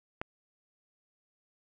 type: click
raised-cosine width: 0.5 ms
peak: -19 dBFS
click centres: 0.215 s
effects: none